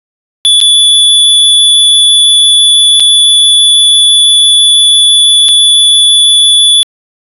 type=tone with dropouts; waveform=square; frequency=3449 Hz; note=A7; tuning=35 cents flat; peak=-3 dBFS; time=0.45-6.83 s; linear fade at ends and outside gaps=0 ms; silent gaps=0.603-0.613 / 2.998-3.004 / 5.484-5.488 s; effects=resampled to 32000 Hz